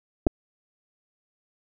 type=clicks; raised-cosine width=2 ms; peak=-8 dBFS; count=2; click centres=0.267 / 0.27 s; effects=none